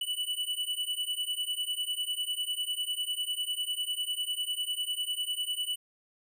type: beating tone pair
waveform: square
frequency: 2960 / 2970 Hz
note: F#7 / F#7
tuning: 0 / +6 cents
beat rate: 10 Hz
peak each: -35 / -34 dBFS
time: 0.01-5.76 s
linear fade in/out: 5 ms
effects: none